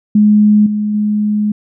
sine tone with level steps, 210 Hz, G#3, 19 cents sharp, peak -5 / -13 / -11 dBFS, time 0.15-1.52 s, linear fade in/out 5 ms, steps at 0.66 / 0.94 s, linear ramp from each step 5 ms, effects none

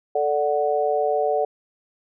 sine chord, D major, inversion second, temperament equal, 440 / 587.3 / 740 Hz, A4 / D5 / F#5, 0 / 0 / 0 cents, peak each -23 dBFS, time 0.15-1.45 s, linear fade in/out 5 ms, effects none

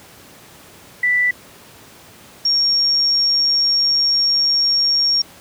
sine tone pair in turn, 1975.5 / 5549 Hz, B6 / F8, 0 / -12 cents, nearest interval octave + tritone, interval 1788 cents, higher second, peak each -13 dBFS, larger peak neither, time 1.03-1.31 / 2.45-5.22 s, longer second, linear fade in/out 5 ms, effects pink hiss -43 dBFS RMS until 5.4 s + high-pass 100 Hz 12 dB/octave

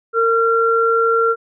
sine tone pair together, 457.5 / 1371 Hz, A#4 / F6, -32 / -32 cents, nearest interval octave + perfect fifth, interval 1900 cents, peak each -15 dBFS, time 0.13-1.36 s, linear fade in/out 50 ms, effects none

